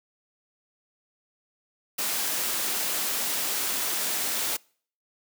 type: noise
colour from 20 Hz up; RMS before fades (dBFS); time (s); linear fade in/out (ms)
white; -28; 1.98-4.57; 10
effects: noise-tail reverb RT60 0.5 s tail -26 dB re dry + high-pass 200 Hz 12 dB/octave